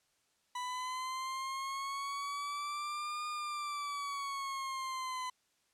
40% pulse linear two-way sweep, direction up then down, 987.8 to 1216 to 1009 Hz, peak -36 dBFS, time 0.55-5.3 s, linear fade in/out 5 ms, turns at 3.27 s, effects white hiss -75 dBFS RMS until 5.73 s + low-pass 9000 Hz 12 dB/octave

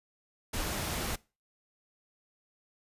pink noise, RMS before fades -34 dBFS, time 0.53-1.16 s, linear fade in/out 10 ms, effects noise-tail reverb RT60 0.3 s tail -22 dB re dry + resampled to 32000 Hz

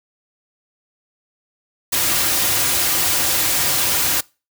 white noise with comb filter, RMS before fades -18 dBFS, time 1.92-4.21 s, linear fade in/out 10 ms, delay 4.6 ms, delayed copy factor -0.5, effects noise-tail reverb RT60 0.3 s tail -24 dB re dry

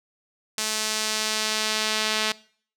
sawtooth tone with band-pass filter sweep, 216.5 Hz, A3, 28 cents flat, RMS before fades -26 dBFS, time 0.58-2.32 s, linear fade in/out 2 ms, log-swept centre 6500 to 3700 Hz, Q 1, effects noise-tail reverb RT60 0.5 s tail -21 dB re dry

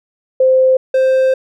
sine / triangle tone pair in turn, 520 / 523.6 Hz, C5 / C5, -11 / +1 cents, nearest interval unison, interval 12 cents, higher second, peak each -7 dBFS, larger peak neither, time 0.4-0.77 / 0.94-1.34 s, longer second, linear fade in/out 5 ms, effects none

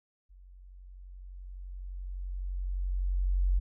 sine tone with level ramp, 45.86 Hz, F#1, 15 cents flat, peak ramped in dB -51 to -22 dBFS, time 0.29-3.6 s, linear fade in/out 20 ms, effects none

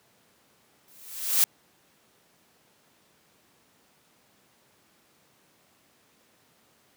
blue noise with exponential growth, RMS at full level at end -18 dBFS, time 0.88-1.44 s, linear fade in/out 0 ms, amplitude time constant 120 ms, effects pink hiss -63 dBFS RMS until 6.96 s + high-pass 150 Hz 12 dB/octave

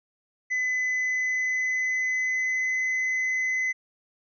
triangle tone with pitch glide, 2013 to 2031 Hz, B6 to B6, +33 to +48 cents, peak -22 dBFS, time 0.5-3.73 s, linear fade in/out 20 ms, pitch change +15 cents, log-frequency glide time 0.91-2.82 s, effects resampled to 16000 Hz

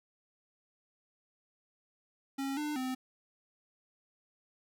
square tone with pitch steps, 272.7 / 299.7 / 257.8 Hz, C#4 / D4 / C4, -28 / +35 / -26 cents, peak -34 dBFS, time 2.38-2.95 s, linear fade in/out 10 ms, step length 190 ms, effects none

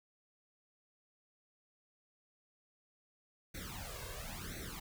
pink noise with flanger, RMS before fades -45 dBFS, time 3.54-4.8 s, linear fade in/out 10 ms, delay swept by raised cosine 0.49 to 1.89 ms, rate 0.97 Hz, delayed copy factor +0.9, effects none

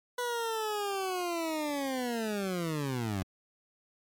20% pulse linear sweep, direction down, 493.9 to 89.7 Hz, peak -26 dBFS, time 0.18-3.23 s, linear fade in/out 5 ms, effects MP3 96 kbps

